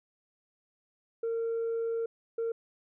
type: tone bursts at uneven times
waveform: sine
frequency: 458.3 Hz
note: A#4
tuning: 29 cents flat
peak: -27 dBFS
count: 2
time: 1.23-2.06 / 2.38-2.52 s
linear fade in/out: 5 ms
effects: tanh soft clip ceiling -27 dBFS

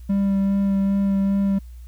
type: tone with vibrato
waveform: triangle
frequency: 196.9 Hz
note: G3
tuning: 8 cents sharp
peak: -15 dBFS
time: 0.09-1.59 s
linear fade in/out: 10 ms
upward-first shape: sine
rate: 2.5 Hz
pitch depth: 12 cents each way
effects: added 60 Hz sine -36 dBFS peak until 1.87 s + white hiss -60 dBFS RMS until 1.87 s

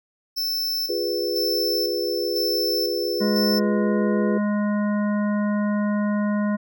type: tone with tremolo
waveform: square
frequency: 5310 Hz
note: E8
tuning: 12 cents sharp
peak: -23 dBFS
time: 0.36-3.6 s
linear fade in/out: 20 ms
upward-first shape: square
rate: 1 Hz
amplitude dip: 50%
type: chord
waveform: sine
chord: F diminished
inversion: none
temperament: equal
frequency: 349.2 / 415.3 / 493.9 Hz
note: F4 / Ab4 / Cb5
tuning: 0 / 0 / 0 cents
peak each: -27 dBFS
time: 0.89-4.38 s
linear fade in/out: 5 ms
type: harmonic tone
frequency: 207.5 Hz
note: G#3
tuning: 1 cent flat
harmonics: 1 / 3 / 5 / 7 / 9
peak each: -20 / -30 / -34 / -37 / -39 dBFS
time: 3.2-6.57 s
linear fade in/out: 20 ms
effects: none

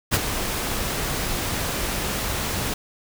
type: noise with ADSR envelope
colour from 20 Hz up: pink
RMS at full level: -17 dBFS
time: 0.11-2.74 s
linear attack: 32 ms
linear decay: 35 ms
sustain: -9 dB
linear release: 4 ms
effects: none

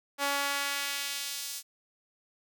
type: tone with high-pass filter sweep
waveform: sawtooth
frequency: 281.8 Hz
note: C#4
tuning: 29 cents sharp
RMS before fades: -33 dBFS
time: 0.18-1.63 s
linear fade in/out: 50 ms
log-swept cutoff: 750 to 6100 Hz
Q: 0.83
effects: none

